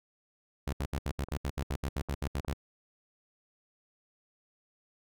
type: tone bursts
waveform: sawtooth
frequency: 69.3 Hz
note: C#2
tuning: in tune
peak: -27 dBFS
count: 15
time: 0.67-2.535 s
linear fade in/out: 5 ms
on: 59 ms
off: 70 ms
type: clicks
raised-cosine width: 1 ms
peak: -30 dBFS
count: 6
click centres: 0.813 / 0.948 / 1.286 / 1.706 / 2.087 / 2.448 s
effects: none